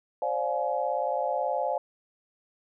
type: chord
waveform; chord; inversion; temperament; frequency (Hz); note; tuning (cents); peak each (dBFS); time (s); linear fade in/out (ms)
sine; D half-diminished seventh; third; just; 528.6 / 587.3 / 704.8 / 845.8; C5 / D5 / F5 / Ab5; +18 / 0 / +16 / +31; -31; 0.22-1.78; 2
effects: none